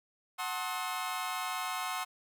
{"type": "chord", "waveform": "sawtooth", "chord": "F# diminished seventh", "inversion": "none", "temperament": "just", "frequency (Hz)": [740, 888, 1065.6, 1278.7], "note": ["F#5", "A5", "C6", "Eb6"], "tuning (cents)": [0, 16, 31, 47], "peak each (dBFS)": [-35, -39, -34, -36], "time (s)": [0.38, 2.05], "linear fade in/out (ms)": 20, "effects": []}